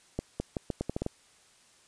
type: accelerating click train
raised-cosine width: 2 ms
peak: -17 dBFS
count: 9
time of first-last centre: 0.19-1.064 s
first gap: 210 ms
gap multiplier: 0.8
effects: white hiss -61 dBFS RMS until 1.87 s + resampled to 22050 Hz